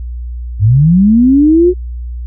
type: linear sweep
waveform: sine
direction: up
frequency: 92.5 to 369.4 Hz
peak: -4 dBFS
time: 0.59-1.74 s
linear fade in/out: 50 ms
effects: added 60 Hz sine -19 dBFS peak until 2.26 s